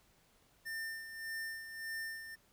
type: tone with tremolo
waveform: square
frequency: 1800 Hz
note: A6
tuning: 39 cents sharp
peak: -39 dBFS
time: 0.65-2.36 s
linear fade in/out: 20 ms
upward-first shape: sine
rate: 1.7 Hz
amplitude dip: 60%
effects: pink hiss -69 dBFS RMS until 2.52 s